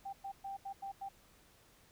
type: tone bursts at uneven times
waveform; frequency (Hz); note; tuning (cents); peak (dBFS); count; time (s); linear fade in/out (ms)
sine; 787; G5; +7; -40; 6; 0.05-0.13 / 0.24-0.32 / 0.44-0.57 / 0.65-0.73 / 0.82-0.92 / 1.01-1.09; 10
effects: pink hiss -65 dBFS RMS until 1.91 s